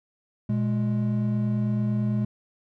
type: tone pair together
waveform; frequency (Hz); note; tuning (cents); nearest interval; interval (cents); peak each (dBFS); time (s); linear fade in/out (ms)
triangle; 120.03 / 209; B2 / G#3; -49 / +11; minor seventh; 960; -23; 0.49-2.25; 5
effects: none